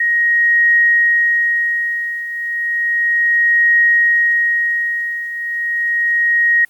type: tone with tremolo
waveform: sine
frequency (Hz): 1881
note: A#6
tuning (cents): +15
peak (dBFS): -8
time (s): 0-6.65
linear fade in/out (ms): 5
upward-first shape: triangle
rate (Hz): 0.33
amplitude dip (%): 80
effects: white hiss -53 dBFS RMS until 6.69 s + Opus 32 kbps